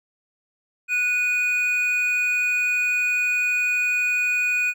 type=tone pair together; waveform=triangle; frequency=1468.2 / 2472 Hz; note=F#6 / D#7; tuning=-14 / -12 cents; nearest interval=major sixth; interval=902 cents; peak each=-27 / -18 dBFS; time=0.88-4.74 s; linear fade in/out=50 ms; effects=none